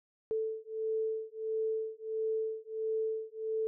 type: beating tone pair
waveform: sine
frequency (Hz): 440 / 441.5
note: A4 / A4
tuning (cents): 0 / +6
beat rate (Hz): 1.5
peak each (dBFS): -35 / -35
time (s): 0.31-3.67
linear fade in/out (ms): 0
effects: none